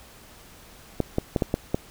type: clicks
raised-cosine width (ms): 2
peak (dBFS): -8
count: 6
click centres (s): 1.003 / 1.184 / 1.362 / 1.422 / 1.541 / 1.745
effects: pink hiss -49 dBFS RMS until 1.9 s